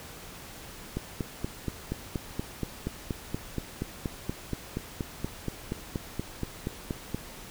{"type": "click train", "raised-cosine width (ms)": 3, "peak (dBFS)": -17, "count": 27, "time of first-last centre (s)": [0.97, 7.146], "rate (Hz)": 4.21, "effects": ["pink hiss -45 dBFS RMS until 7.5 s"]}